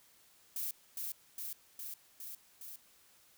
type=noise with echo; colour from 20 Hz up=violet; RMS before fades=-38 dBFS; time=0.56-0.71 s; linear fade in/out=2 ms; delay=410 ms; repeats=5; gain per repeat=-2 dB; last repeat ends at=2.76 s; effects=white hiss -65 dBFS RMS until 3.37 s